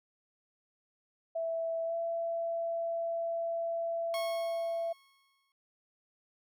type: tone with pitch glide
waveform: sine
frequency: 659.3 to 670 Hz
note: E5 to E5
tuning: 0 to +28 cents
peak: -31 dBFS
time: 1.35-4.93 s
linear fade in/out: 10 ms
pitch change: +28 cents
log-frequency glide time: 1.85-1.94 s
type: tone with exponential decay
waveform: 15% pulse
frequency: 1094 Hz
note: C#6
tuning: 23 cents flat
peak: -30 dBFS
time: 4.14-5.52 s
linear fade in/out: 1 ms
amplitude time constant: 300 ms
effects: none